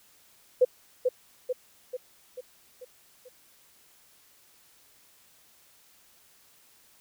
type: tone with echo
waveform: sine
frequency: 504 Hz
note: B4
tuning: 35 cents sharp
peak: -15 dBFS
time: 0.61-0.65 s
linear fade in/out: 10 ms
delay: 440 ms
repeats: 6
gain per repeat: -5 dB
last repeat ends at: 3.29 s
effects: white hiss -60 dBFS RMS until 7 s